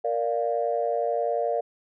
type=chord; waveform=sine; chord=Bb major; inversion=none; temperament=equal; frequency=466.2 / 587.3 / 698.5 Hz; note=Bb4 / D5 / F5; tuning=0 / 0 / 0 cents; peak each=-27 dBFS; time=0.04-1.61 s; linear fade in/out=10 ms; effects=tanh soft clip ceiling -13 dBFS